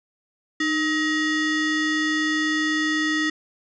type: ring-modulated tone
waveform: square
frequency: 792 Hz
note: G5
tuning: 18 cents sharp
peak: -18 dBFS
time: 0.6-3.3 s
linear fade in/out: 5 ms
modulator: 1100 Hz
effects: resampled to 16000 Hz + 10-bit